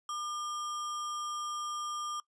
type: tone with sample-and-hold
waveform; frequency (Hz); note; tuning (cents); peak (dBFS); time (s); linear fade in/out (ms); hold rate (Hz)
sine; 1200; D6; +37; -34; 0.09-2.2; 2; 4410
effects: noise-tail reverb RT60 0.1 s tail -21 dB re dry + resampled to 22050 Hz